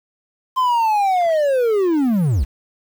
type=linear sweep; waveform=triangle; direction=down; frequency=1046.5 to 49.68 Hz; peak=-12 dBFS; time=0.56-2.45 s; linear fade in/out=20 ms; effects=7-bit